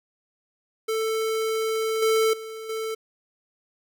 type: tone with level steps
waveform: square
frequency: 442.6 Hz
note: A4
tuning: 10 cents sharp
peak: -24 / -19 / -35 / -28 dBFS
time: 0.88-2.95 s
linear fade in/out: 10 ms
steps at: 2.02 / 2.33 / 2.69 s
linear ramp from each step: 5 ms
effects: none